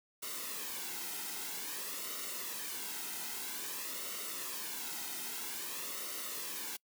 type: noise with flanger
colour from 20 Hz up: white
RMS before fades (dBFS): -41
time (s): 0.22-6.77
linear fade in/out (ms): 10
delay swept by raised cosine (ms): 1.2 to 1.77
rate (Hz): 0.51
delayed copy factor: -0.6
effects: noise-tail reverb RT60 0.1 s tail -26 dB re dry + high-pass 200 Hz 12 dB/octave